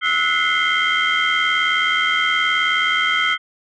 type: tone cluster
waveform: sine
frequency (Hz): 1301 / 1463 / 2037 / 2116 / 3162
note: E6 / F#6 / C7 / C7 / G7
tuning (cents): -23 / -20 / -47 / +19 / +14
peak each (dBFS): -21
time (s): 0.01-3.38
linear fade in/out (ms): 50
effects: tanh soft clip ceiling -9 dBFS